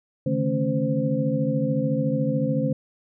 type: tone cluster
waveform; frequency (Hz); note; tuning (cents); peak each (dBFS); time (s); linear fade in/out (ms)
sine; 141.7 / 155.5 / 220 / 273.7 / 518; C#3 / D#3 / A3 / C#4 / C5; +38 / -1 / 0 / -22 / -17; -27; 0.26-2.73; 5
effects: none